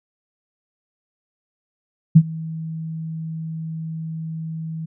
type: tone with ADSR envelope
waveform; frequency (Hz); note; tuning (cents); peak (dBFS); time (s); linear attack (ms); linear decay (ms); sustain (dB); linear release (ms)
sine; 160.9; E3; -42; -3; 2.15-4.86; 14; 57; -23; 12
effects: none